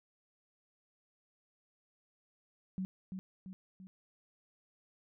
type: tone with echo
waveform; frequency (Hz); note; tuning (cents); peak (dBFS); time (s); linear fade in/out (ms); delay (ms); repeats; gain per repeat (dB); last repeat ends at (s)
sine; 187.8; F#3; +26; -34; 2.78-2.85; 0; 340; 3; -5; 3.87
effects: none